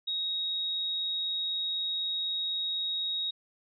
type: tone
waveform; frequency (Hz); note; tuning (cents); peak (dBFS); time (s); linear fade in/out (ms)
sine; 3776; A#7; +22; -29; 0.07-3.31; 10
effects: none